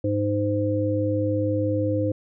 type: harmonic tone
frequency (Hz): 103.1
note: G#2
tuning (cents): -12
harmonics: 1 / 3 / 5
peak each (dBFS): -25 / -25 / -25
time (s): 0.04-2.12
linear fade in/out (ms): 5
effects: none